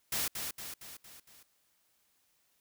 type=noise with echo; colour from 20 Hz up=white; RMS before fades=-33 dBFS; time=0.12-0.28 s; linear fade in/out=5 ms; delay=230 ms; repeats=5; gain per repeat=-5 dB; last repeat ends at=1.43 s; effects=white hiss -73 dBFS RMS until 2.6 s

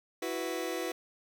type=chord; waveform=sawtooth; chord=E suspended second; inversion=none; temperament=just; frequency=329.6 / 370.8 / 494.4 Hz; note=E4 / F#4 / B4; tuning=0 / +4 / +2 cents; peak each=-33 dBFS; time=0.22-0.92 s; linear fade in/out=5 ms; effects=none

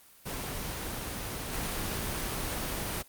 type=noise with level steps; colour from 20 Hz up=pink; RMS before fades=-36 / -33 dBFS; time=0.25-3.03 s; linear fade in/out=20 ms; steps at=1.52 s; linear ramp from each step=20 ms; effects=white hiss -57 dBFS RMS until 3.08 s + Opus 24 kbps

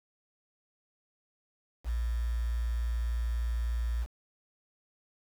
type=tone with quantisation; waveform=sine; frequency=58.27 Hz; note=A#1; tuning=in tune; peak=-28 dBFS; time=1.84-4.07 s; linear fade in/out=50 ms; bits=8; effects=none

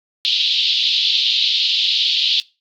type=band-pass noise; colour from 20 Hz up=white; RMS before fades=-17 dBFS; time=0.25-2.4 s; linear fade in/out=0 ms; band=3000 to 4200 Hz; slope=48 dB/octave; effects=noise-tail reverb RT60 0.3 s tail -23 dB re dry + AAC 64 kbps

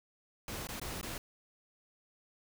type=noise with dropouts; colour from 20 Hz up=pink; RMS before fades=-41 dBFS; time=0.48-1.18 s; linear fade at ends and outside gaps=2 ms; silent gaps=0.671-0.688 / 0.798-0.815 / 1.013-1.029 s; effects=none

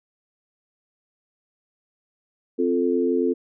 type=chord; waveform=sine; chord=F major; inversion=second; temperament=equal; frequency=261.6 / 349.2 / 440 Hz; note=C4 / F4 / A4; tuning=0 / 0 / 0 cents; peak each=-23 dBFS; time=2.58-3.34 s; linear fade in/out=20 ms; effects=none

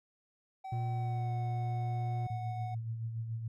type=tone with pitch glide; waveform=triangle; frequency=764 to 737.1 Hz; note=G5 to F#5; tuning=-45 to -7 cents; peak=-38 dBFS; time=0.64-2.75 s; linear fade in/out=10 ms; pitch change=-62 cents; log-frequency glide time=0.85-1.33 s
type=tone; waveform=triangle; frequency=118.7 Hz; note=A#2; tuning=32 cents sharp; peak=-30 dBFS; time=0.72-2.27 s; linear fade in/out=5 ms
type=tone with tremolo; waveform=sine; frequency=113.6 Hz; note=A#2; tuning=44 cents flat; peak=-33 dBFS; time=2.3-3.48 s; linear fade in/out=5 ms; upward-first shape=sine; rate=7 Hz; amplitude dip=45%
effects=none

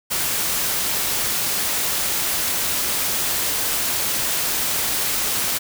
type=noise; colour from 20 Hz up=white; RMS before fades=-22 dBFS; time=0.1-5.59 s; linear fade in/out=20 ms; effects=none

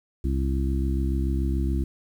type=harmonic tone; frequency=67 Hz; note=C2; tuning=42 cents sharp; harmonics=1 / 2 / 3 / 4 / 5; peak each=-23 / -32 / -33 / -33 / -33 dBFS; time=0.24-1.84 s; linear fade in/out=5 ms; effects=9-bit

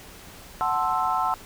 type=chord; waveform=sine; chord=F# half-diminished seventh; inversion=none; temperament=equal; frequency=740 / 880 / 1046.5 / 1318.5 Hz; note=F#5 / A5 / C6 / E6; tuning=0 / 0 / 0 / 0 cents; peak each=-27 dBFS; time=0.61-1.34 s; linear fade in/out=0 ms; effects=pink hiss -45 dBFS RMS until 1.45 s

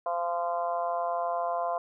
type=harmonic tone; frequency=172.2 Hz; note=F3; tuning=24 cents flat; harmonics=3 / 4 / 5 / 6 / 7 / 8; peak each=-36 / -29 / -41 / -33 / -44 / -46 dBFS; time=0.06-1.78 s; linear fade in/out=2 ms; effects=none

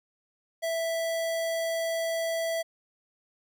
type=tone; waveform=square; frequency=659.3 Hz; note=E5; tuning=in tune; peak=-28 dBFS; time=0.62-2.63 s; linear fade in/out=20 ms; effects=none

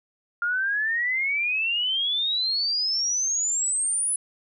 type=exponential sweep; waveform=sine; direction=up; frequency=1398 to 10150 Hz; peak=-22 dBFS; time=0.42-4.16 s; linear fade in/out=2 ms; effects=none

